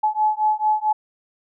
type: beating tone pair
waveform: sine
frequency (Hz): 854 / 858.5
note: G#5 / A5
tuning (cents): +48 / -43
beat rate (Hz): 4.5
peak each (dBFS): -20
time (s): 0.03-0.93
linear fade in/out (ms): 10
effects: none